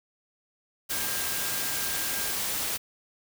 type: tone in noise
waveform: sine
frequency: 1604 Hz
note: G6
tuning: 39 cents sharp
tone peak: -40 dBFS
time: 0.9-2.34 s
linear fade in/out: 20 ms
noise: white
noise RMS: -30 dBFS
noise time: 0.89-2.78 s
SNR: -13 dB
effects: none